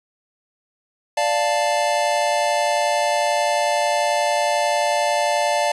square chord, D minor, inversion none, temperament equal, 587.3 / 698.5 / 880 Hz, D5 / F5 / A5, 0 / 0 / 0 cents, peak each -22 / -23 / -23 dBFS, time 1.17-5.72 s, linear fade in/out 5 ms, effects resampled to 24000 Hz + 8-bit

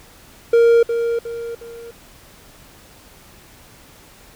triangle tone with echo, 466.2 Hz, A#4, in tune, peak -7 dBFS, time 0.53-0.83 s, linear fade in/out 5 ms, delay 360 ms, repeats 3, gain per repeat -8 dB, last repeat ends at 1.91 s, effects pink hiss -46 dBFS RMS until 4.35 s

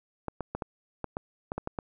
clicks, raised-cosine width 1 ms, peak -18 dBFS, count 10, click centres 0.283 / 0.407 / 0.55 / 0.622 / 1.043 / 1.169 / 1.519 / 1.58 / 1.674 / 1.788 s, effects none

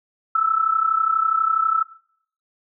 sine tone with amplitude modulation, 1314 Hz, E6, 6 cents flat, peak -13 dBFS, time 0.35-1.83 s, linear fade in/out 5 ms, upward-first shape sine, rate 32.2 Hz, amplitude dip 70%, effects noise-tail reverb RT60 0.6 s tail -19 dB re dry

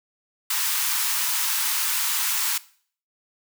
white high-pass noise, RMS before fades -24 dBFS, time 0.5-2.58 s, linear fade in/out 5 ms, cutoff 850 Hz, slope 96 dB/octave, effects noise-tail reverb RT60 0.5 s tail -19 dB re dry

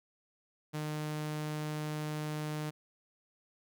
sawtooth tone, 152.2 Hz, D#3, 38 cents flat, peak -31 dBFS, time 0.73-2.71 s, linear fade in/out 20 ms, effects none

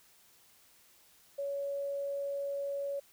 sine tone, 561 Hz, C#5, 21 cents sharp, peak -33 dBFS, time 1.38-3 s, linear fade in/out 10 ms, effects white hiss -63 dBFS RMS until 3.12 s

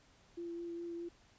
sine tone with vibrato, 341.2 Hz, F4, 40 cents flat, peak -40 dBFS, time 0.37-1.09 s, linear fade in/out 10 ms, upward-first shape triangle, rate 4.8 Hz, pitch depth 15 cents each way, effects pink hiss -66 dBFS RMS until 1.38 s + resampled to 16000 Hz

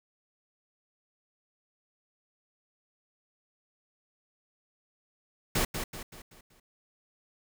pink noise with echo, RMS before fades -27 dBFS, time 5.55-5.65 s, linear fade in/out 5 ms, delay 190 ms, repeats 5, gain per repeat -7 dB, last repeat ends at 6.6 s, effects none

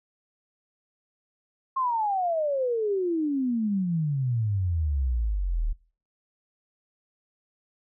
sine exponential sweep, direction down, 1081 to 36.34 Hz, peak -23 dBFS, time 1.76-5.73 s, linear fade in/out 10 ms, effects noise-tail reverb RT60 0.4 s tail -21 dB re dry

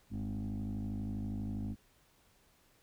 sine tone with frequency modulation, 150.9 Hz, D3, 47 cents sharp, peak -33 dBFS, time 0.1-1.76 s, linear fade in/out 50 ms, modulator 52.4 Hz, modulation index 2.2, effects tanh soft clip ceiling -34 dBFS + pink hiss -68 dBFS RMS until 2.82 s

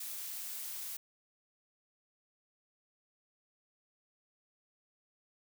blue noise, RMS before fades -42 dBFS, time 0-0.97 s, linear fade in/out 5 ms, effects none

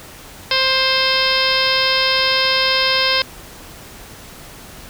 harmonic tone with a mistuned harmonic, 525 Hz, C5, 6 cents sharp, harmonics 1 / 2 / 3 / 4 / 5 / 6 / 7 / 8 / 9 / 10, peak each -23 / -23 / -23 / -23 / -23 / -23 / -23 / -23 / -23 / -23 dBFS, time 0.51-3.22 s, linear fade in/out 2 ms, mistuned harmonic 9, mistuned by +41 cents, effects pink hiss -38 dBFS RMS until 4.89 s

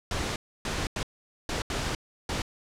pink noise bursts at uneven times, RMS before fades -30 dBFS, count 6, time 0.11-0.36 / 0.65-0.87 / 0.96-1.03 / 1.49-1.62 / 1.7-1.95 / 2.29-2.42 s, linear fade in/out 2 ms, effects low-pass 7000 Hz 12 dB/octave

